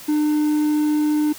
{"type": "tone", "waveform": "triangle", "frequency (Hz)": 301.2, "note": "D4", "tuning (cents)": 44, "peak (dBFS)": -14, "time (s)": [0.08, 1.33], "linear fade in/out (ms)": 10, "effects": ["white hiss -39 dBFS RMS until 1.38 s"]}